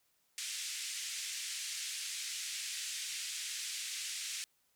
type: band-pass noise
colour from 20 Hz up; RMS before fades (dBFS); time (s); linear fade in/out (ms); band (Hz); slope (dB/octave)
white; -41; 0.38-4.44; 0; 2000 to 8600; 24
effects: white hiss -75 dBFS RMS until 4.75 s